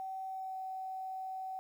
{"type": "tone with pitch glide", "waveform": "sine", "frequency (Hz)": [763, 757.7], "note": ["G5", "F#5"], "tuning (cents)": [-47, 41], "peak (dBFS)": -38, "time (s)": [0, 1.59], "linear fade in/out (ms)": 0, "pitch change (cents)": -12, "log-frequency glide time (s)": [0.26, 0.57], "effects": ["11-bit"]}